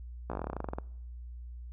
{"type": "slowing click train", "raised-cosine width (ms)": 1, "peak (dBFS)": -21, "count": 17, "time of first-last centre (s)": [0.3, 0.785], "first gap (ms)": 16, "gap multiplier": 1.08, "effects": ["noise-tail reverb RT60 0.8 s tail -24 dB re dry", "added 60 Hz sine -41 dBFS peak until 1.72 s"]}